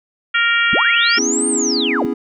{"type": "harmonic tone", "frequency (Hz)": 466.2, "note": "A#4", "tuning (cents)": 0, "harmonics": [3, 4, 5, 6, 7], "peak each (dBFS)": [-16, -18, -20, -22, -23], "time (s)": [0.34, 1.19], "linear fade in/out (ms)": 10}
{"type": "linear two-way sweep", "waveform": "sine", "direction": "up then down", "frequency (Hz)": [138.8, 8870, 138.8], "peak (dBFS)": -17, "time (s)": [0.73, 2.05], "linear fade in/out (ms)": 0, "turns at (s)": 1.48}
{"type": "chord", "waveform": "triangle", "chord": "C# minor seventh", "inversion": "third", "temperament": "equal with one note detuned", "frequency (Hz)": [246.9, 277.2, 329.6, 413.4], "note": ["B3", "C#4", "E4", "G#4"], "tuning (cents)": [0, 0, 0, -8], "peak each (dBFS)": -21, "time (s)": [1.17, 2.14], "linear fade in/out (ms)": 10}
{"effects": []}